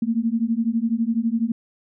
sine beating tone pair, 223.1 / 235.1 Hz, A3 / A#3, +24 / +15 cents, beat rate 12 Hz, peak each -22 dBFS, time 0.02-1.52 s, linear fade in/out 5 ms, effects none

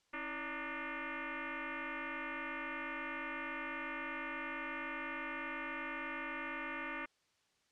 sine tone with frequency modulation, 324.9 Hz, E4, 25 cents flat, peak -39 dBFS, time 0.13-7.06 s, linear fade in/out 10 ms, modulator 299 Hz, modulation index 7.3, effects white hiss -75 dBFS RMS until 7.71 s + low-pass 6000 Hz 12 dB/octave

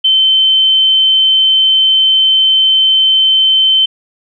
sine tone, 3084 Hz, G7, 29 cents flat, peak -6 dBFS, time 0.04-3.86 s, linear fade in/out 10 ms, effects none

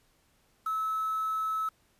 sine tone with quantisation, 1300 Hz, E6, 24 cents flat, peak -28 dBFS, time 0.66-1.69 s, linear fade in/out 5 ms, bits 8, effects pink hiss -68 dBFS RMS until 1.99 s + resampled to 32000 Hz

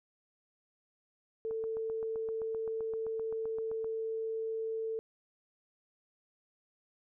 sine tone, 445.9 Hz, A4, 23 cents sharp, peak -33 dBFS, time 1.45-4.99 s, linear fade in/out 0 ms
click train, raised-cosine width 1 ms, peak -35 dBFS, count 19, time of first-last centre 1.51-3.845 s, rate 7.71 Hz
effects none

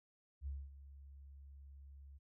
sine tone with ADSR envelope, 69.3 Hz, C#2, in tune, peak -39 dBFS, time 0.41-2.19 s, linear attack 57 ms, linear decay 230 ms, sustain -14 dB, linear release 24 ms, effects none

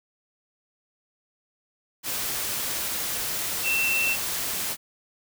sine tone in noise, 2688 Hz, E7, 33 cents sharp, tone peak -22 dBFS, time 3.63-4.17 s, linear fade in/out 50 ms, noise white, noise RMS -29 dBFS, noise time 2.03-4.77 s, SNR +4 dB, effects none

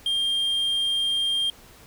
triangle tone, 3200 Hz, G7, 35 cents sharp, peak -20 dBFS, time 0.06-1.5 s, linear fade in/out 2 ms, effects pink hiss -50 dBFS RMS until 1.86 s

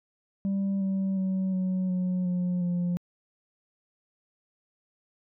sine tone with pitch steps, 196 / 192.52 / 189.1 / 185.75 / 182.45 / 179.21 / 176.03 Hz, G3 / G3 / F#3 / F#3 / F#3 / F3 / F3, 0 / -31 / +38 / +7 / -24 / +45 / +14 cents, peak -22 dBFS, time 0.45-2.97 s, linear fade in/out 0 ms, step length 360 ms, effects tanh soft clip ceiling -24 dBFS

